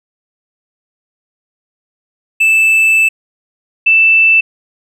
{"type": "tone pair in turn", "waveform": ["triangle", "sine"], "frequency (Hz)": [2637, 2650], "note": ["E7", "E7"], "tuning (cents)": [0, 9], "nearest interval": "unison", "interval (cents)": 9, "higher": "second", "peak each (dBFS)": -5, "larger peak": "neither", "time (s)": [[2.4, 3.09], [3.86, 4.41]], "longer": "first", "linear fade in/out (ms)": 10, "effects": []}